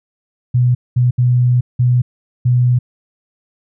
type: tone bursts at uneven times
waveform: sine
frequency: 123.7 Hz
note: B2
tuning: 3 cents sharp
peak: -9 dBFS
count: 5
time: 0.54-0.75 / 0.96-1.11 / 1.18-1.61 / 1.79-2.02 / 2.45-2.79 s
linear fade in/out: 10 ms
effects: none